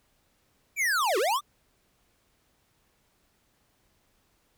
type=linear two-way sweep; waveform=square; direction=down then up; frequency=2402 to 349.2 to 1237 Hz; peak=-24 dBFS; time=0.76-1.41 s; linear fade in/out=50 ms; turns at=1.18 s; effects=pink hiss -69 dBFS RMS until 4.57 s